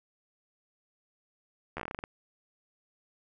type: slowing click train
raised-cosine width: 0.5 ms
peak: -21 dBFS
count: 11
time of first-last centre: 1.77-2.039 s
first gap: 12 ms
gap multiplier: 1.17
effects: none